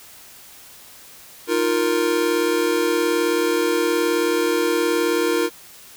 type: chord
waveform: square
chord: Eb suspended second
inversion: none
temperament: just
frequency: 311.1 / 350 / 466.7 Hz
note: Eb4 / F4 / Bb4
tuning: 0 / +4 / +2 cents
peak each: -25 / -22 / -22 dBFS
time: 1.47-5.5 s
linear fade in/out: 50 ms
effects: white hiss -44 dBFS RMS until 5.96 s